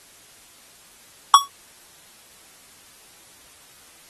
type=tone with exponential decay; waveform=square; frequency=1122 Hz; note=C#6; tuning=21 cents sharp; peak=-5 dBFS; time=1.34-1.48 s; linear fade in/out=1 ms; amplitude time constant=30 ms; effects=white hiss -50 dBFS RMS until 4.09 s + AAC 32 kbps